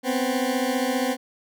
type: beating tone pair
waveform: 20% pulse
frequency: 249 / 264 Hz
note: B3 / C4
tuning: +14 / +16 cents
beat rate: 15 Hz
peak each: -20 dBFS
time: 0.03-1.17 s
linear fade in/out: 50 ms
effects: none